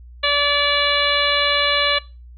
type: harmonic tone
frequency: 577 Hz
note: D5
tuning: 31 cents flat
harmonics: 1 / 2 / 3 / 4 / 5 / 6 / 7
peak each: -23 / -23 / -23 / -23 / -23 / -23 / -23 dBFS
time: 0.23-1.99 s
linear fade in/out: 10 ms
effects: noise-tail reverb RT60 0.3 s tail -21 dB re dry + added 60 Hz sine -38 dBFS peak until 2.37 s